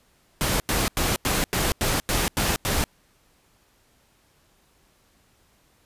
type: noise bursts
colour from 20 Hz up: pink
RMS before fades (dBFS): -23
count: 9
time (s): 0.41-2.84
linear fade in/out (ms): 0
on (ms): 190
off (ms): 90
effects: pink hiss -62 dBFS RMS until 5.85 s + resampled to 32000 Hz